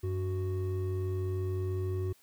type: tone pair together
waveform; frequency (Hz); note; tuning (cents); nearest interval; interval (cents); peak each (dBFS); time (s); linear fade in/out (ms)
triangle; 94.61 / 370; F#2 / F#4; +39 / 0; 2 octaves; 2361; -29 / -34; 0.03-2.13; 10
effects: white hiss -64 dBFS RMS until 2.22 s